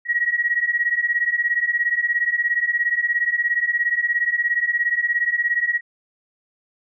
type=beating tone pair; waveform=sine; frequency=1895 / 1912 Hz; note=A#6 / A#6; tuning=+28 / +43 cents; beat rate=17 Hz; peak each=-22 / -20 dBFS; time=0.05-5.81 s; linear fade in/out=50 ms; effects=none